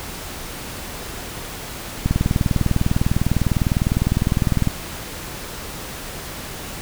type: click train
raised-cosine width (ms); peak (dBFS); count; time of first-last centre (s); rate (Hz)
5; -5; 53; 2.06-4.673; 19.9
effects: pink hiss -32 dBFS RMS until 6.81 s